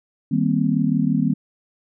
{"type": "chord", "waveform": "sine", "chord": "C minor seventh", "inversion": "first", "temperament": "just", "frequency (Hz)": [156.98, 196.22, 235.5, 261.6], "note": ["Eb3", "G3", "Bb3", "C4"], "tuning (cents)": [16, 2, 18, 0], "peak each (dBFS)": -22, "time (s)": [0.31, 1.34], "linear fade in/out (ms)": 10, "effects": []}